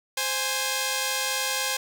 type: tone pair together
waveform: 5% pulse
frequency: 523.5 / 827 Hz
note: C5 / G#5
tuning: +1 / -8 cents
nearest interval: minor sixth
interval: 791 cents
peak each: -16 dBFS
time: 0.17-1.77 s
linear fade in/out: 5 ms
effects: none